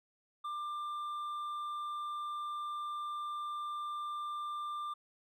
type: tone with hard clipping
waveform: sine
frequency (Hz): 1190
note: D6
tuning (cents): +22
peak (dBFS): -38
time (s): 0.44-4.94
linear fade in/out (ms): 10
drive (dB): 4
effects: none